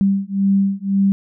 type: beating tone pair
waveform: sine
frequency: 195.5 / 197.4 Hz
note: G3 / G3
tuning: -4 / +12 cents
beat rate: 1.9 Hz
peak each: -17 dBFS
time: 0.01-1.12 s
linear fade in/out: 0 ms
effects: none